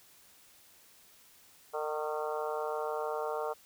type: harmonic tone with a mistuned harmonic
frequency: 152.3 Hz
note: D#3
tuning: 37 cents flat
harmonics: 3 / 4 / 5 / 6 / 7 / 8 / 9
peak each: -36 / -38 / -40 / -42 / -43 / -44 / -45 dBFS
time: 1.73-3.54 s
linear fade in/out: 20 ms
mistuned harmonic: 7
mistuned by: +42 cents
effects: white hiss -60 dBFS RMS until 3.65 s